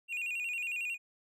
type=tone with vibrato; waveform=triangle; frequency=2600 Hz; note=E7; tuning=24 cents flat; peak=-32 dBFS; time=0.08-0.98 s; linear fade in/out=50 ms; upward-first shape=square; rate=11 Hz; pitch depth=94 cents each way; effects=none